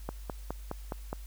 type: click train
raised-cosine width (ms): 1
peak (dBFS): -20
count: 6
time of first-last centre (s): 0.09-1.13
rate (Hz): 4.81
effects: added 50 Hz sine -41 dBFS peak until 1.26 s + white hiss -57 dBFS RMS until 1.26 s